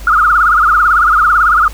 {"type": "tone with vibrato", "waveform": "sine", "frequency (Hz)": 1318.5, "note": "E6", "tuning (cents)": 0, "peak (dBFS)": -6, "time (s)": [0.07, 1.68], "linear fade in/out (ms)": 2, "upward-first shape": "triangle", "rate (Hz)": 18, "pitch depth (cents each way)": 200, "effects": ["added 50 Hz sine -25 dBFS peak until 1.73 s", "pink hiss -35 dBFS RMS until 1.73 s"]}